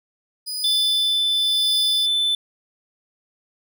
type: tone with tremolo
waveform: sawtooth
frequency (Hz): 4965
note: D#8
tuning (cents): -5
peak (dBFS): -20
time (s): 0.46-2.07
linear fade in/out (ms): 20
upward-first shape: triangle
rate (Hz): 0.95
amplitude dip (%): 85
type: tone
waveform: triangle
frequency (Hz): 3520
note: A7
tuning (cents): 0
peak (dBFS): -16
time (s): 0.64-2.35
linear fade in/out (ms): 2
effects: none